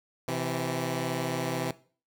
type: tone pair together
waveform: 10% pulse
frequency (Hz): 129.02 / 164.81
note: C3 / E3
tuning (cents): -24 / 0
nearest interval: major third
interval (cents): 424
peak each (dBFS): -23 / -24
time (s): 0.28-1.71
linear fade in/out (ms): 2
effects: noise-tail reverb RT60 0.4 s tail -18 dB re dry